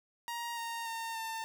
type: tone with pitch steps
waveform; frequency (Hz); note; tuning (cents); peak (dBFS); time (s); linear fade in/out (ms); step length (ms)
sawtooth; 941 / 926.4 / 912.1 / 898; A#5 / A#5 / A#5 / A5; +16 / -11 / -38 / +35; -33; 0.28-1.44; 0; 290
effects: 12-bit